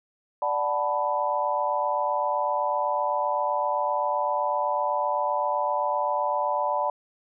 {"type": "chord", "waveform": "sine", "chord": "B minor seventh", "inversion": "first", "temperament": "equal", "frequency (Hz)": [587.3, 740, 880, 987.8], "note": ["D5", "F#5", "A5", "B5"], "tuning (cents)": [0, 0, 0, 0], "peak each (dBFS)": [-28, -31, -28, -27], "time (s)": [0.42, 6.9], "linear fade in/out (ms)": 2, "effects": []}